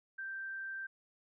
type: tone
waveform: sine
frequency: 1568 Hz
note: G6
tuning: in tune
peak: -39 dBFS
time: 0.18-0.87 s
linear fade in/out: 10 ms
effects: none